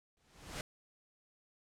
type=noise with exponential growth; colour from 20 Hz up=pink; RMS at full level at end=-38 dBFS; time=0.17-0.61 s; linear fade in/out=1 ms; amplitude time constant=94 ms; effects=low-pass 9000 Hz 12 dB/octave